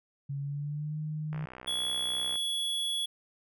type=tone with pitch glide; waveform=sine; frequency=140 to 153.56 Hz; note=C#3 to D#3; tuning=+18 to -22 cents; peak=-32 dBFS; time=0.29-1.46 s; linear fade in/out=10 ms; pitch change=+160 cents; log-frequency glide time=0.39-0.98 s
type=click train; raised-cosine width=0.5 ms; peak=-29 dBFS; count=66; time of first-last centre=1.33-2.357 s; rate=63.3 Hz
type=tone; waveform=square; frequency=3375 Hz; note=G#7; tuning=27 cents sharp; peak=-30 dBFS; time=1.67-3.06 s; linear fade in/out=10 ms
effects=none